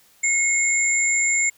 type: tone pair together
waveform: sine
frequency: 2165 / 7257 Hz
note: C#7 / A#8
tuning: -41 / -47 cents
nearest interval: octave + major sixth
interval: 2094 cents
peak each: -20 dBFS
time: 0.23-1.5 s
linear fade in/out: 10 ms
effects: white hiss -56 dBFS RMS until 1.57 s